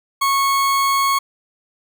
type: tone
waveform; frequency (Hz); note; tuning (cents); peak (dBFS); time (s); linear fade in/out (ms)
40% pulse; 1100; C#6; -14; -14; 0.21-1.19; 10
effects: none